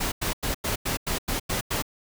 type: noise bursts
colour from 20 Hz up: pink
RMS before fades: -27 dBFS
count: 9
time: 0-1.824 s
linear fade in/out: 10 ms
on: 120 ms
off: 93 ms
effects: none